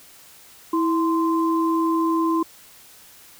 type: tone pair together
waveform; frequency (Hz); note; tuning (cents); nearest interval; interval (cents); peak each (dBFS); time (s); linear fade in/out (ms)
sine; 327.2 / 1038.8; E4 / C6; -13 / -13; octave + minor sixth; 2000; -19 / -23; 0.73-2.43; 5
effects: white hiss -48 dBFS RMS until 3.39 s